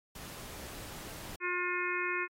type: noise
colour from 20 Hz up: pink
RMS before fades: -46 dBFS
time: 0.15-1.36 s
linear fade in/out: 5 ms
type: harmonic tone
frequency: 357.1 Hz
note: F4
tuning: 39 cents sharp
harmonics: 1 / 3 / 4 / 5 / 6 / 7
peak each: -38 / -38 / -38 / -38 / -38 / -38 dBFS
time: 1.4-2.28 s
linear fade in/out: 50 ms
effects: AAC 48 kbps